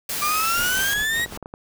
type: noise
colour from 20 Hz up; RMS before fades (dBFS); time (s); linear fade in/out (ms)
white; -27; 0.09-0.94; 5
type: exponential sweep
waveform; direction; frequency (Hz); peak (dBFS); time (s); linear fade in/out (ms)
35% pulse; up; 1176 to 1922; -19; 0.21-1.26; 20
type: noise with tremolo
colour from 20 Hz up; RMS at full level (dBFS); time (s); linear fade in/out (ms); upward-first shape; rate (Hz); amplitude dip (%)
pink; -34; 0.57-1.37; 0; sine; 5.3; 65
type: clicks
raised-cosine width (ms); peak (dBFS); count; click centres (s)
1; -21; 7; 1.197 / 1.261 / 1.324 / 1.374 / 1.427 / 1.459 / 1.539
effects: none